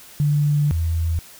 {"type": "tone pair in turn", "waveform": "sine", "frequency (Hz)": [146.83, 82.41], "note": ["D3", "E2"], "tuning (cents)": [0, 0], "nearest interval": "minor seventh", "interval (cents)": 1000, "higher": "first", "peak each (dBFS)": [-15, -18], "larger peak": "first", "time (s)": [[0.2, 0.71], [0.71, 1.19]], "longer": "first", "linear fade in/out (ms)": 0, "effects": ["white hiss -44 dBFS RMS until 1.39 s"]}